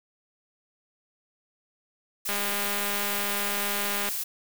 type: noise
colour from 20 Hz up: blue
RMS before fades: -31 dBFS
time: 2.25-4.24 s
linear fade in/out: 10 ms
type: click train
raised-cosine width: 0.3 ms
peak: -15 dBFS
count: 366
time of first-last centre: 2.29-4.088 s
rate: 203 Hz
effects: none